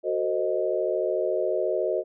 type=chord; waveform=sine; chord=F# diminished seventh; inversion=none; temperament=equal with one note detuned; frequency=370 / 449.5 / 523.3 / 622.3 Hz; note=F#4 / A4 / C5 / Eb5; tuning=0 / +37 / 0 / 0 cents; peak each=-28 / -30 / -29 / -27 dBFS; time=0.03-2.04 s; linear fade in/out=50 ms; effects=none